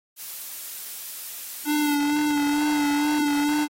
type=noise; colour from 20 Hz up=blue; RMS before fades=-35 dBFS; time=0.16-1.99 s; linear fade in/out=50 ms
type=tone with vibrato; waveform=square; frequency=293.7 Hz; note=D4; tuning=in tune; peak=-21 dBFS; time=1.65-3.68 s; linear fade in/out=50 ms; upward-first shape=sine; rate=2.2 Hz; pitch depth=29 cents each way
effects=AAC 48 kbps